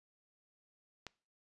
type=click; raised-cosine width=0.2 ms; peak=-26 dBFS; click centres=1.067 s; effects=noise-tail reverb RT60 0.4 s tail -23 dB re dry + resampled to 24000 Hz